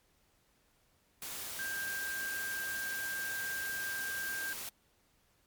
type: tone in noise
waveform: sine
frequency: 1588 Hz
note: G6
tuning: 22 cents sharp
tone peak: -36 dBFS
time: 1.59-4.53 s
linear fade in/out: 2 ms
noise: white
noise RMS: -42 dBFS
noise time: 1.22-4.69 s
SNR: +3 dB
effects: pink hiss -71 dBFS RMS until 5.46 s + MP3 96 kbps